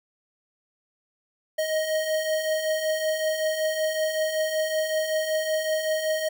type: beating tone pair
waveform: square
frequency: 622.3 / 627.6 Hz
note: D#5 / D#5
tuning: 0 / +15 cents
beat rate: 5.3 Hz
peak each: -32 / -25 dBFS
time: 1.58-6.29 s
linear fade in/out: 10 ms
effects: none